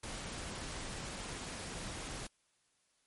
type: noise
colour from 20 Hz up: pink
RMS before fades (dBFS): -43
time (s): 0.03-2.27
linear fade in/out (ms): 5
effects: white hiss -75 dBFS RMS until 3.06 s + MP3 48 kbps